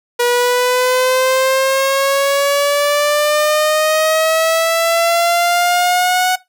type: exponential sweep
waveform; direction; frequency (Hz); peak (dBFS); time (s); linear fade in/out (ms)
sawtooth; up; 481.5 to 740; -8; 0.19-6.36; 10
effects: noise-tail reverb RT60 0.2 s tail -19 dB re dry